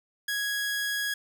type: tone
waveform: sawtooth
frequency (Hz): 1661.2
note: G#6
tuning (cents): 0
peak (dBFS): -24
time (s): 0.28-1.14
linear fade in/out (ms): 5
effects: none